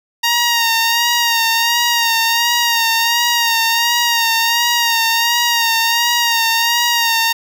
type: tone with vibrato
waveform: 10% pulse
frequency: 932.3 Hz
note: A#5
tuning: in tune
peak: -4 dBFS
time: 0.23-7.33 s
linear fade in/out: 10 ms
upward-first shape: sine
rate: 1.4 Hz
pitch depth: 39 cents each way
effects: none